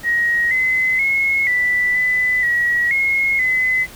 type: tone with pitch steps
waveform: sine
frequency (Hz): 1888 / 2038 / 2172 / 1976 / 2000 / 1916 / 2161 / 2026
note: A#6 / C7 / C#7 / B6 / B6 / A#6 / C#7 / B6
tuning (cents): +22 / -46 / -36 / 0 / +21 / +47 / -45 / +44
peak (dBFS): -14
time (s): 0.03-3.87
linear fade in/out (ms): 50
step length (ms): 480
effects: pink hiss -39 dBFS RMS until 3.95 s